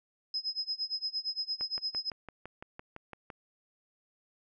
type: tone with tremolo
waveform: sine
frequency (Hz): 5090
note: D#8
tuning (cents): +39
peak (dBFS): -29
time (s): 0.34-2.1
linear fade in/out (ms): 2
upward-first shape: sine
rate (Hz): 8.7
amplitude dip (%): 95
type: click train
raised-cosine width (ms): 0.5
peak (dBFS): -28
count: 11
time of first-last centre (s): 1.61-3.302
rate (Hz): 5.91
effects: none